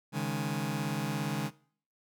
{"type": "chord", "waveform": "sawtooth", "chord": "C# suspended second", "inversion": "none", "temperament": "just", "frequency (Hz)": [138.59, 155.92, 207.9], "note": ["C#3", "D#3", "G#3"], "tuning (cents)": [0, 4, 2], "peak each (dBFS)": -31, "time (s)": [0.12, 1.51], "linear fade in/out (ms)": 50, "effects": ["noise-tail reverb RT60 0.5 s tail -20 dB re dry"]}